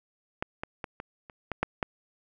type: clicks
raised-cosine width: 0.5 ms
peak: -14 / -18 / -19 / -22 / -30 / -16 / -10 / -12 dBFS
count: 8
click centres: 0.425 / 0.635 / 0.842 / 1.001 / 1.298 / 1.517 / 1.63 / 1.828 s
effects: none